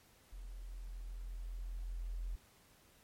sine tone with level ramp, 42.71 Hz, F1, 38 cents flat, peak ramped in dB -45 to -37 dBFS, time 0.32-2.36 s, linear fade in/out 10 ms, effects pink hiss -66 dBFS RMS until 3.03 s + MP3 64 kbps

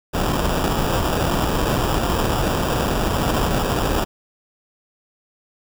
pink noise with sample-and-hold, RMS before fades -20 dBFS, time 0.13-4.05 s, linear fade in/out 20 ms, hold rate 2100 Hz, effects none

